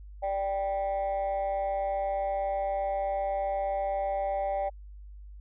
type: tone pair together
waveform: sine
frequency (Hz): 587.3 / 784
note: D5 / G5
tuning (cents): 0 / 0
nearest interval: perfect fourth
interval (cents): 500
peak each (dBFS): -28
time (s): 0.22-4.7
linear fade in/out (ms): 20
effects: tanh soft clip ceiling -24 dBFS + added 50 Hz sine -43 dBFS peak until 5.4 s